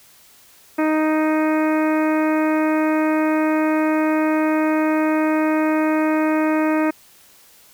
harmonic tone, 311.1 Hz, D#4, in tune, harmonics 1 / 2 / 3 / 4 / 5 / 6 / 7 / 8, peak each -17 / -23 / -27 / -29 / -31 / -33 / -34 / -35 dBFS, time 0.78-6.91 s, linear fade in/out 10 ms, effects white hiss -50 dBFS RMS until 7.73 s

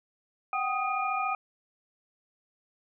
sine tone cluster, 745 / 779 / 1249 / 2418 Hz, F#5 / G5 / D#6 / D7, +12 / -11 / +6 / +50 cents, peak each -35 / -32 / -30 / -35 dBFS, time 0.53-1.35 s, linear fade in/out 2 ms, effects none

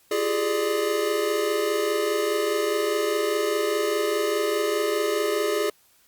square tone cluster, 344.6 / 394.3 / 419.2 / 595 Hz, F4 / G4 / G#4 / D5, -23 / +10 / +16 / +22 cents, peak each -31 / -32 / -25 / -30 dBFS, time 0.11-5.7 s, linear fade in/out 5 ms, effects white hiss -60 dBFS RMS until 6.07 s + Opus 48 kbps

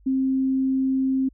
sine tone, 264.7 Hz, C4, 20 cents sharp, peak -19 dBFS, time 0.06-1.29 s, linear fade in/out 10 ms, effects added 50 Hz sine -51 dBFS peak until 1.33 s

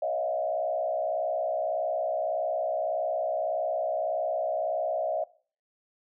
sine tone with frequency modulation, 640 Hz, D#5, 49 cents sharp, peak -26 dBFS, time 0.02-5.24 s, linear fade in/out 5 ms, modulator 61.7 Hz, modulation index 1.2, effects noise-tail reverb RT60 0.4 s tail -18 dB re dry

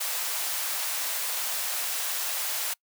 white high-pass noise, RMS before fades -30 dBFS, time 0-2.74 s, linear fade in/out 10 ms, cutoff 550 Hz, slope 24 dB/octave, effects noise-tail reverb RT60 0.1 s tail -25 dB re dry

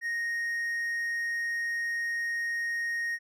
triangle tone, 1864.7 Hz, A#6, in tune, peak -27 dBFS, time 0.01-3.19 s, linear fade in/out 50 ms, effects none

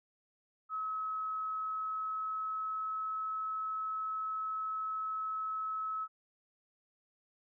sine tone with pitch glide, 1285 to 1293.2 Hz, E6 to E6, -45 to -34 cents, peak -34 dBFS, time 0.69-6.08 s, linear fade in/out 50 ms, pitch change +11 cents, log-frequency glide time 1.35-3.28 s, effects none

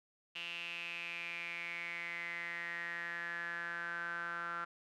sawtooth tone with band-pass filter sweep, 170.9 Hz, F3, 37 cents flat, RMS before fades -42 dBFS, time 0.35-4.65 s, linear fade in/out 10 ms, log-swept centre 2800 to 1400 Hz, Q 8.6, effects none

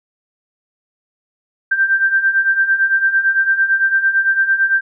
sine beating tone pair, 1566 / 1574.9 Hz, G6 / G6, -2 / +8 cents, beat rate 8.9 Hz, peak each -18 / -13 dBFS, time 1.71-4.81 s, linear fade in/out 10 ms, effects none

